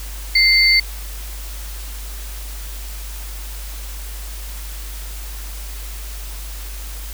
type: tone pair together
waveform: sine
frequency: 2093 / 4510 Hz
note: C7 / C#8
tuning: 0 / +29 cents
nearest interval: octave + minor second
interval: 1329 cents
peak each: -13 dBFS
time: 0.35-0.8 s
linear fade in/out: 5 ms
effects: added 50 Hz sine -28 dBFS peak until 7.13 s + white hiss -36 dBFS RMS until 7.13 s

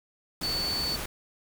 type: tone in noise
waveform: sine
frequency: 4481 Hz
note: C#8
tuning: 18 cents sharp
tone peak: -28 dBFS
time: 0.43-0.96 s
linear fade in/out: 5 ms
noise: pink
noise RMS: -35 dBFS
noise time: 0.41-1.06 s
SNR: +4 dB
effects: none

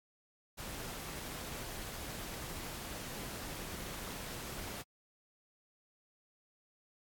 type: noise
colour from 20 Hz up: pink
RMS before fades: -44 dBFS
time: 0.57-4.83 s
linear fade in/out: 20 ms
effects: AAC 64 kbps

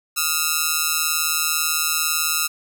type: ring-modulated tone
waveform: 5% pulse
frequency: 1320 Hz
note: E6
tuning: 2 cents sharp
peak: -4 dBFS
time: 0.16-2.48 s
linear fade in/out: 20 ms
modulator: 79 Hz
effects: none

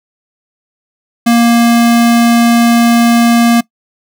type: tone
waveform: square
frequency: 234.5 Hz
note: A#3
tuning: 11 cents sharp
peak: -6 dBFS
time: 1.26-3.61 s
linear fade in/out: 10 ms
effects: noise-tail reverb RT60 0.1 s tail -21 dB re dry

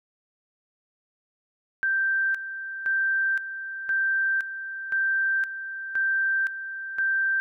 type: tone with tremolo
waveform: sine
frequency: 1568 Hz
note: G6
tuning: in tune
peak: -21 dBFS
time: 1.83-7.4 s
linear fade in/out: 0 ms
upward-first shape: square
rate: 0.97 Hz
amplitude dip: 70%
effects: none

